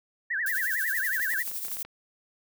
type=tone with vibrato; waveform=sine; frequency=1738 Hz; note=A6; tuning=22 cents flat; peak=-26 dBFS; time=0.3-1.43 s; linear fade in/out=10 ms; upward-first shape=triangle; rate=11 Hz; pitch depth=250 cents each way
type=noise with tremolo; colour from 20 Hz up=violet; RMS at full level=-32 dBFS; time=0.46-1.83 s; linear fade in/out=5 ms; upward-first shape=sine; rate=12 Hz; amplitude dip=50%
type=clicks; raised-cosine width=0.3 ms; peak=-28 dBFS; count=9; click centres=1.197 / 1.337 / 1.476 / 1.515 / 1.65 / 1.683 / 1.717 / 1.769 / 1.85 s
effects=none